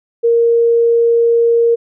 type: tone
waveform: sine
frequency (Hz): 466.2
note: A#4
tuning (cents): 0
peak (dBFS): -8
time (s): 0.23-1.76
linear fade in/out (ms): 20
effects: none